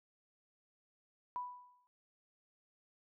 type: tone with exponential decay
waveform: sine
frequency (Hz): 988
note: B5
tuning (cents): 0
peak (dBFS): -35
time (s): 1.36-1.87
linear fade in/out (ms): 0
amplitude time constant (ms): 110
effects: none